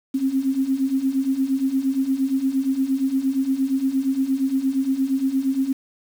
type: beating tone pair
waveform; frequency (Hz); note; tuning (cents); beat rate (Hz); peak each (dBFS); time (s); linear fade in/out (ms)
sine; 261.6 / 270.2; C4 / C#4; 0 / -44; 8.6; -24 / -20; 0.14-5.73; 10
effects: 7-bit